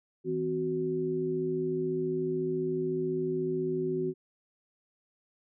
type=tone cluster; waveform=sine; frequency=161.2 / 255.3 / 371.3 Hz; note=E3 / C4 / F#4; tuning=-38 / -42 / +6 cents; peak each=-36 / -36 / -29 dBFS; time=0.24-4.14 s; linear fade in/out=50 ms; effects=none